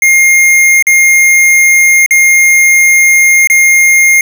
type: tone with dropouts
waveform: square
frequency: 2127 Hz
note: C7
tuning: 28 cents sharp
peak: -4 dBFS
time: 0.02-4.21 s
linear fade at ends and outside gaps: 2 ms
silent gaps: 0.825-0.868 / 2.062-2.108 / 3.473-3.499 s
effects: none